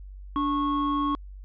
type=tone pair together; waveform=triangle; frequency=290.8 / 1098 Hz; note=D4 / C#6; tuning=-17 / -17 cents; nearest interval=octave + major seventh; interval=2300 cents; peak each=-24 dBFS; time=0.36-1.15 s; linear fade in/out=0 ms; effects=added 48 Hz sine -39 dBFS peak until 1.44 s + resampled to 11025 Hz